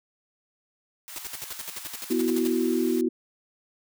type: high-pass noise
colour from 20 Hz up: white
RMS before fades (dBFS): -41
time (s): 1.08-3.01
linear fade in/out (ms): 0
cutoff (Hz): 780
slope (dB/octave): 24
type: noise bursts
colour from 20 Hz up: white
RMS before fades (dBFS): -35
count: 16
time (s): 1.16-2.474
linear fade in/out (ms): 0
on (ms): 24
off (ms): 62
type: chord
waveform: sine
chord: B suspended fourth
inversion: none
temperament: just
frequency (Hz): 246.9 / 329.3 / 370.4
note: B3 / E4 / F#4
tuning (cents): 0 / -2 / +2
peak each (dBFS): -26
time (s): 2.1-3.09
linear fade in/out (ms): 10
effects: none